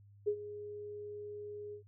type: tone with ADSR envelope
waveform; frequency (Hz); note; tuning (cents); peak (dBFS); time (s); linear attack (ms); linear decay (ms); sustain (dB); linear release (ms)
sine; 415.3; G#4; 0; -27; 0.26-1.83; 20; 73; -15; 98
effects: added 101 Hz sine -57 dBFS peak until 1.87 s